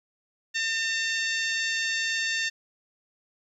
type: harmonic tone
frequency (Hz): 903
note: A5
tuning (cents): +45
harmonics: 2 / 3 / 4 / 5 / 6 / 7 / 8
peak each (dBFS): -28 / -32 / -34 / -36 / -38 / -39 / -40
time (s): 0.54-2.5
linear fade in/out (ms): 20
effects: 10-bit